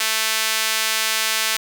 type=tone with high-pass filter; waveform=sawtooth; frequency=220 Hz; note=A3; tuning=in tune; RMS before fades=-21 dBFS; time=0-1.57 s; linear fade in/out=5 ms; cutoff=2100 Hz; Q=0.71; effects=none